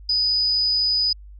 sine tone with amplitude modulation, 4978 Hz, D#8, in tune, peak -16 dBFS, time 0.09-1.13 s, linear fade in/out 5 ms, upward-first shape sine, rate 211 Hz, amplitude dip 30%, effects added 50 Hz sine -39 dBFS peak until 1.39 s

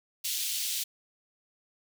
pink high-pass noise, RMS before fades -32 dBFS, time 0.24-0.84 s, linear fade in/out 10 ms, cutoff 3100 Hz, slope 24 dB/octave, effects none

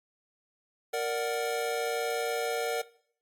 square chord, Bb augmented, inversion none, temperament equal, 466.2 / 587.3 / 740 Hz, Bb4 / D5 / F#5, 0 / 0 / 0 cents, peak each -32 / -36 / -35 dBFS, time 0.93-2.82 s, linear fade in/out 10 ms, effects noise-tail reverb RT60 0.6 s tail -20 dB re dry + AAC 64 kbps

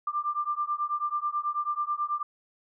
sine beating tone pair, 1184 / 1193.2 Hz, D6 / D6, +14 / +27 cents, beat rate 9.2 Hz, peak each -30 dBFS, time 0.07-2.23 s, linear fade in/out 5 ms, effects none

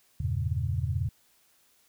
sine chord, E diminished seventh, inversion none, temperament equal, 82.41 / 98 / 116.54 / 138.59 Hz, E2 / G2 / Bb2 / Db3, 0 / 0 / 0 / 0 cents, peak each -31 / -32 / -32 / -33 dBFS, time 0.2-1.09 s, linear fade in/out 5 ms, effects white hiss -65 dBFS RMS until 1.88 s

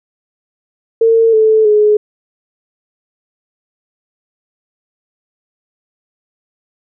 sine tone with pitch steps, 453.9 / 437.4 / 421.6 Hz, A#4 / A4 / G#4, -46 / -10 / +26 cents, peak -6 dBFS, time 1.01-1.97 s, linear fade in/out 5 ms, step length 320 ms, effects none

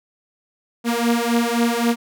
sawtooth beating tone pair, 233.1 / 236.9 Hz, A#3 / A#3, 0 / +28 cents, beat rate 3.8 Hz, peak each -16 dBFS, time 0.84-1.96 s, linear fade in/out 50 ms, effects none

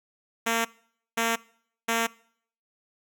5% pulse tone bursts, 228.9 Hz, A#3, 31 cents flat, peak -12 dBFS, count 3, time 0.46-2.07 s, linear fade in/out 10 ms, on 190 ms, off 520 ms, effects noise-tail reverb RT60 0.6 s tail -23 dB re dry

